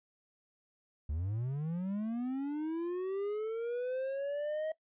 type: linear sweep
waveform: triangle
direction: up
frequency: 69.3 to 635 Hz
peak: -31 dBFS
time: 1.09-4.72 s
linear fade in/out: 5 ms
effects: noise-tail reverb RT60 0.1 s tail -19 dB re dry + resampled to 8000 Hz